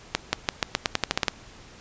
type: accelerating click train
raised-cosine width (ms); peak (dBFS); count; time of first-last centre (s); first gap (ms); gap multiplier
0.2; -3; 12; 0.15-1.282; 180; 0.88
effects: pink hiss -48 dBFS RMS until 1.8 s + resampled to 16000 Hz